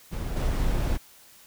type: noise with level steps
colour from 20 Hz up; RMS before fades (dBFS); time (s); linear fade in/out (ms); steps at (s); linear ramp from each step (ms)
brown; -30 / -25; 0.11-0.98; 20; 0.36; 10
effects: white hiss -53 dBFS RMS until 1.46 s